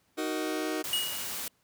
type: chord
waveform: sawtooth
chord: D# minor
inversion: none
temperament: just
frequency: 311.1 / 373.4 / 466.7 Hz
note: D#4 / F#4 / A#4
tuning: 0 / +16 / +2 cents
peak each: -28 / -31 / -33 dBFS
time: 0.17-0.83 s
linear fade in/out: 20 ms
type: noise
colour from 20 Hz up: white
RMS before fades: -36 dBFS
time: 0.84-1.48 s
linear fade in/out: 2 ms
type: tone with exponential decay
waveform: square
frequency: 2893 Hz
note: F#7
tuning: 40 cents flat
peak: -25 dBFS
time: 0.93-1.49 s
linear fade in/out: 1 ms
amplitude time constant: 120 ms
effects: pink hiss -70 dBFS RMS until 1.63 s + high-pass 80 Hz 12 dB/octave